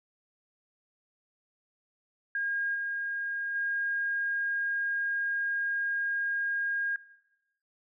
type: tone with level steps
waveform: sine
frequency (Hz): 1623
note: G#6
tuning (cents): -40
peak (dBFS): -28 / -31 / -28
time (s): 2.35-6.96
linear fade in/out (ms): 2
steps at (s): 2.74 / 3.54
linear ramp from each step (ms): 20
effects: noise-tail reverb RT60 1.0 s tail -20 dB re dry